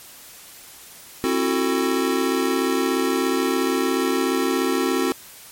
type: chord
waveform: square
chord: F# half-diminished seventh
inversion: second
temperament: just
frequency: 266.4 / 333 / 370 / 444 Hz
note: C4 / E4 / F#4 / A4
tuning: +31 / +18 / 0 / +16 cents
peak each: -24 / -27 / -24 / -28 dBFS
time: 1.24-5.12 s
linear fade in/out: 0 ms
effects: white hiss -43 dBFS RMS until 5.51 s + MP3 64 kbps